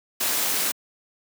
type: noise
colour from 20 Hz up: white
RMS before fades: -24 dBFS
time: 0.2-0.72 s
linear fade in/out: 10 ms
effects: high-pass 200 Hz 12 dB/octave